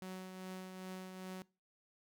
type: tone with tremolo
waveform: sawtooth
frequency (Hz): 186.3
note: F#3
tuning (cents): +12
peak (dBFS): -39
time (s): 0.02-1.42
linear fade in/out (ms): 0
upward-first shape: triangle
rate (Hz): 2.5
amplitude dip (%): 45
effects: noise-tail reverb RT60 0.3 s tail -22 dB re dry